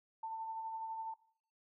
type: tone with tremolo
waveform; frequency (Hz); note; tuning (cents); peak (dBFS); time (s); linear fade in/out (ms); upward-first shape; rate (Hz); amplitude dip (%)
sine; 893; A5; +25; -38; 0.23-1.14; 5; sine; 12; 35
effects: noise-tail reverb RT60 0.6 s tail -18 dB re dry